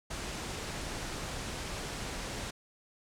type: low-pass noise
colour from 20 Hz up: pink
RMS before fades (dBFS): -39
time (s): 0.1-2.51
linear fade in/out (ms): 10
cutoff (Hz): 9200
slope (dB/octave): 24
effects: none